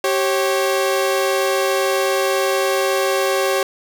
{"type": "tone pair together", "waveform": "sawtooth", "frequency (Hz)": [386.9, 545], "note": ["G4", "C#5"], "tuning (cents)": [-23, -29], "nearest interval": "tritone", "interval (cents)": 594, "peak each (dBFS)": -15, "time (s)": [0.04, 3.63], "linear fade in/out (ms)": 2, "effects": []}